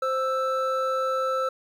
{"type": "tone pair together", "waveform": "triangle", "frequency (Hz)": [523.3, 1322.3], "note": ["C5", "E6"], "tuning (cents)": [0, 5], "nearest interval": "octave + major third", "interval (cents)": 1605, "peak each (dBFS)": -24, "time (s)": [0.02, 1.49], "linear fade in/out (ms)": 5, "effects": ["10-bit"]}